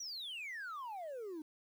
sine exponential sweep, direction down, 5970 to 296.9 Hz, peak -39 dBFS, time 0-1.42 s, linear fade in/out 5 ms, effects tanh soft clip ceiling -41 dBFS + 11-bit

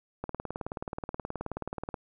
click train, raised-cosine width 1 ms, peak -20 dBFS, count 33, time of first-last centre 0.24-1.942 s, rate 18.8 Hz, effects none

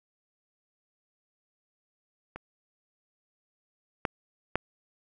clicks, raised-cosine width 0.5 ms, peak -24 / -11 / -10 dBFS, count 3, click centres 2.36 / 4.052 / 4.556 s, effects none

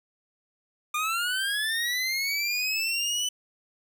25% pulse linear sweep, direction up, 1200 to 3006 Hz, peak -22 dBFS, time 0.94-3.29 s, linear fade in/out 5 ms, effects none

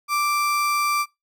35% pulse tone, 1174.7 Hz, D6, in tune, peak -18 dBFS, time 0.08-1.06 s, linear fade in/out 50 ms, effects noise-tail reverb RT60 0.2 s tail -22 dB re dry

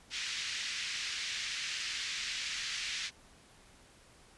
pink band-pass noise, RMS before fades -38 dBFS, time 0.1-3.11 s, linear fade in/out 50 ms, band 1900 to 6200 Hz, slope 24 dB/octave, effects pink hiss -60 dBFS RMS until 4.37 s + resampled to 24000 Hz

